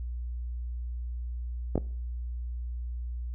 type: clicks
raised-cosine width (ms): 2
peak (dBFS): -13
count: 2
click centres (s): 1.756 / 1.778
effects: noise-tail reverb RT60 0.5 s tail -22 dB re dry + added 60 Hz sine -32 dBFS peak until 3.34 s